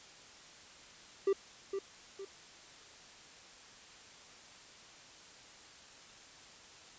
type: tone with echo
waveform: triangle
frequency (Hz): 392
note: G4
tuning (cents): 0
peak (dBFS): -24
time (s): 1.27-1.33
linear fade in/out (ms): 5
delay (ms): 460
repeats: 2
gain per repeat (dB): -8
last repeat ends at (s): 2.25
effects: white hiss -55 dBFS RMS until 6.98 s + resampled to 16000 Hz